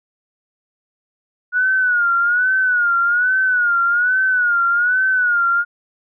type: tone with vibrato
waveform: sine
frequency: 1455 Hz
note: F#6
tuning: 29 cents flat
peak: -13 dBFS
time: 1.52-5.65 s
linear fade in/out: 50 ms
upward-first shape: sine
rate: 1.2 Hz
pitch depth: 92 cents each way
effects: none